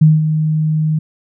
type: tone with ADSR envelope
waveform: sine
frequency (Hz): 155.56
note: D#3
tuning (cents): 0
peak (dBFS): -3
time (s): 0.01-0.99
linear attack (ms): 10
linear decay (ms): 190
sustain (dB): -9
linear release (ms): 7
effects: none